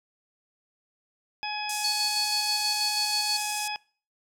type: harmonic tone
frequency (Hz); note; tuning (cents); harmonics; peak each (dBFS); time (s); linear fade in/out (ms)
841; G#5; +22; 1 / 2 / 3 / 4 / 6; -33 / -41 / -34 / -40 / -37; 1.43-3.76; 0
type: band-pass noise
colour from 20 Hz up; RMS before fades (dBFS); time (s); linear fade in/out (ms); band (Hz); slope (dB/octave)
pink; -35; 1.69-3.68; 5; 5700 to 10000; 24
type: tone with tremolo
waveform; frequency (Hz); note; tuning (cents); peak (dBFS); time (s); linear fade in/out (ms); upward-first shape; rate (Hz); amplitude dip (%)
sine; 4435; C#8; 0; -24; 1.84-3.37; 5; square; 6.2; 40
effects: noise-tail reverb RT60 0.4 s tail -23 dB re dry